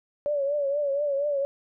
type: tone with vibrato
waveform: sine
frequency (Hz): 570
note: C#5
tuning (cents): +48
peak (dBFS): -23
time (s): 0.26-1.45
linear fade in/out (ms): 0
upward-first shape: triangle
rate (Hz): 4.2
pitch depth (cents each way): 84
effects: none